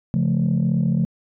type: chord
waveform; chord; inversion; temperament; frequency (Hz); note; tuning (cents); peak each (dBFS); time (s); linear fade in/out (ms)
sine; Db augmented; none; just; 138.59 / 173.24 / 216.5; Db3 / F3 / A3; 0 / -14 / -28; -20 / -19 / -21; 0.14-1.05; 0
effects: tanh soft clip ceiling -12 dBFS